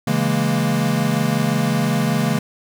square chord, A# half-diminished seventh, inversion first, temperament equal, 138.59 / 164.81 / 207.7 / 233.1 Hz, C#3 / E3 / G#3 / A#3, 0 / 0 / 0 / 0 cents, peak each -23 dBFS, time 0.07-2.39 s, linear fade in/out 5 ms, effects none

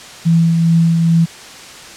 sine tone with tremolo, 166.1 Hz, E3, 13 cents sharp, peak -7 dBFS, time 0.25-1.26 s, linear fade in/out 20 ms, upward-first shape triangle, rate 2.4 Hz, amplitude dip 35%, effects white hiss -34 dBFS RMS until 1.96 s + low-pass 7000 Hz 12 dB/octave

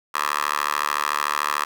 10% pulse tone with high-pass filter, 73.6 Hz, D2, 4 cents sharp, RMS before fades -24 dBFS, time 0.14-1.65 s, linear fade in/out 10 ms, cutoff 1200 Hz, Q 3.1, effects 8-bit

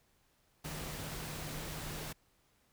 sine tone in noise, 153.8 Hz, D#3, 20 cents flat, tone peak -46 dBFS, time 0.64-2.13 s, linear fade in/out 10 ms, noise pink, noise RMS -43 dBFS, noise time 0.64-2.13 s, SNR -6 dB, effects pink hiss -72 dBFS RMS until 2.72 s

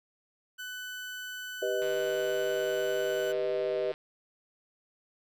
30% pulse tone, 1500 Hz, F#6, 23 cents sharp, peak -35 dBFS, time 0.58-3.33 s, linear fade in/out 20 ms
sine chord, G augmented, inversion none, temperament equal, 392 / 493.9 / 622.3 Hz, G4 / B4 / D#5, 0 / 0 / 0 cents, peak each -32 dBFS, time 1.62-3.92 s, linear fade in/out 5 ms
click train, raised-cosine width 0.3 ms, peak -29 dBFS, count 321, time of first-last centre 1.82-3.939 s, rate 151 Hz
effects none

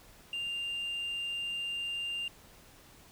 sine tone, 2794 Hz, F7, in tune, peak -31 dBFS, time 0.33-2.28 s, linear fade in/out 2 ms, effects tanh soft clip ceiling -32 dBFS + pink hiss -57 dBFS RMS until 3.11 s

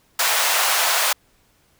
pink high-pass noise, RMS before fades -19 dBFS, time 0.19-1.13 s, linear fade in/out 5 ms, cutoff 700 Hz, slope 24 dB/octave, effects pink hiss -60 dBFS RMS until 1.79 s

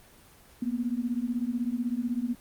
sine beating tone pair, 233.1 / 249.1 Hz, A#3 / B3, 0 / +15 cents, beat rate 16 Hz, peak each -30 dBFS, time 0.62-2.35 s, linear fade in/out 5 ms, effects pink hiss -55 dBFS RMS until 2.4 s + Opus 24 kbps

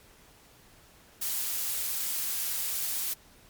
blue noise, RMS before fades -31 dBFS, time 1.21-3.14 s, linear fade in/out 10 ms, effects pink hiss -57 dBFS RMS until 3.49 s + MP3 96 kbps

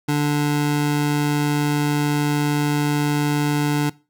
square tone pair together, 146.85 / 293.7 Hz, D3 / D4, 0 / 0 cents, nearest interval octave, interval 1200 cents, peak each -21 dBFS, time 0.08-3.9 s, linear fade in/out 10 ms, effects noise-tail reverb RT60 0.3 s tail -21 dB re dry

